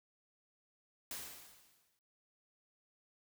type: noise with exponential decay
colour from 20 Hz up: white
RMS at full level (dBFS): -42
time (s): 1.11-1.99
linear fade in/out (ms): 1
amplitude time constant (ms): 190
effects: noise-tail reverb RT60 0.6 s tail -24 dB re dry